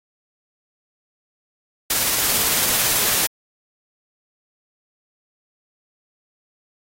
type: noise with tremolo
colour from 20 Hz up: white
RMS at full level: -18 dBFS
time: 1.9-3.27 s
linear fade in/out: 5 ms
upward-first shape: triangle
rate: 18 Hz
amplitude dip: 25%
effects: AAC 48 kbps